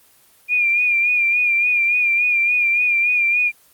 sine tone with vibrato, 2414 Hz, D7, 47 cents sharp, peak -14 dBFS, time 0.48-3.52 s, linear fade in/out 50 ms, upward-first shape sine, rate 3.5 Hz, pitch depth 45 cents each way, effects white hiss -53 dBFS RMS until 3.73 s + Opus 24 kbps

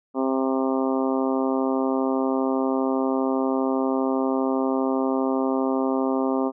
harmonic tone, 132.5 Hz, C3, 22 cents sharp, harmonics 2 / 3 / 4 / 5 / 6 / 7 / 8 / 9, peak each -23 / -27 / -29 / -31 / -33 / -34 / -35 / -36 dBFS, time 0.14-6.52 s, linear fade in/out 50 ms, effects none

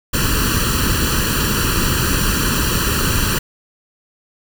pink noise with comb filter, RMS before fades -17 dBFS, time 0.13-3.39 s, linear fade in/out 10 ms, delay 0.69 ms, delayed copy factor +0.9, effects none

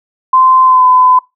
sine tone with pitch glide, 1035 to 1011.9 Hz, C6 to B5, -19 to +42 cents, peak -4 dBFS, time 0.33-1.19 s, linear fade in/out 5 ms, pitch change -39 cents, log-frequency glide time 0.64-0.85 s, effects noise-tail reverb RT60 0.2 s tail -22 dB re dry

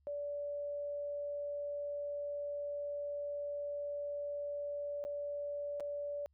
sine tone with dropouts, 578 Hz, D5, 28 cents flat, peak -37 dBFS, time 0.07-6.26 s, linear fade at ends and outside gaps 0 ms, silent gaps 5.04-5.05 / 5.799-5.805 s, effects added 71 Hz sine -69 dBFS peak until 6.33 s

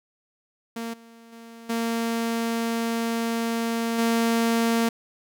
sawtooth tone with level steps, 230 Hz, A#3, 23 cents flat, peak -26 / -43 / -38 / -20 / -16 dBFS, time 0.76-4.89 s, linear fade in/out 5 ms, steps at 0.93 / 1.32 / 1.69 / 3.98 s, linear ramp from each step 10 ms, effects none

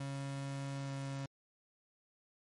35% pulse tone with pitch glide, 138.1 to 137.07 Hz, C#3 to C#3, -6 to -19 cents, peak -37 dBFS, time 0-1.26 s, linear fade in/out 5 ms, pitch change -13 cents, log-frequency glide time 0.82-0.92 s, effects MP3 48 kbps

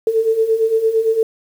sine beating tone pair, 440 / 448.8 Hz, A4 / A4, 0 / +34 cents, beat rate 8.8 Hz, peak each -19 / -14 dBFS, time 0.07-1.23 s, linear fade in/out 2 ms, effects 7-bit

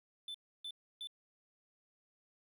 triangle tone bursts, 3520 Hz, A7, in tune, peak -40 dBFS, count 3, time 0.28-1.072 s, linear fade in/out 2 ms, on 64 ms, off 300 ms, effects none

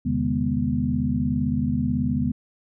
sine tone cluster, 81.1 / 131.4 / 150.3 / 206 / 244.1 Hz, E2 / C3 / D3 / G#3 / B3, -28 / +8 / +40 / -14 / -20 cents, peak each -29 / -30 / -28 / -27 / -24 dBFS, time 0.05-2.32 s, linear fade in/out 10 ms, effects none

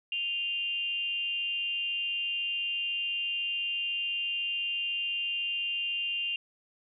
sine tone with frequency modulation, 2794 Hz, F7, in tune, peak -29 dBFS, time 0.12-6.36 s, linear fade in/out 2 ms, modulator 318 Hz, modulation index 0.45, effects none

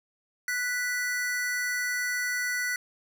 square tone pair together, 1480 / 1971.2 Hz, F#6 / B6, 0 / -4 cents, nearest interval perfect fourth, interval 496 cents, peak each -32 / -30 dBFS, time 0.48-2.76 s, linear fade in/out 2 ms, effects none

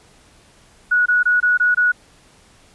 sine tone bursts, 1463 Hz, F#6, 20 cents flat, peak -12 dBFS, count 6, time 0.91-1.92 s, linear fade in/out 10 ms, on 150 ms, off 22 ms, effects pink hiss -51 dBFS RMS until 2.74 s + resampled to 24000 Hz

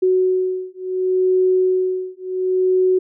sine beating tone pair, 370.6 / 371.3 Hz, F#4 / F#4, +3 / +6 cents, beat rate 0.7 Hz, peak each -18 dBFS, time 0.02-2.99 s, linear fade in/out 10 ms, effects none

